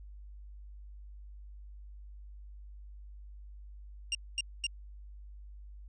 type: tone bursts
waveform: sawtooth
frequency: 2794 Hz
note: F7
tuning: in tune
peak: -26 dBFS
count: 3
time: 4.12-4.667 s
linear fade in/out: 2 ms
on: 29 ms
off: 230 ms
effects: added 50 Hz sine -46 dBFS peak until 5.88 s + resampled to 22050 Hz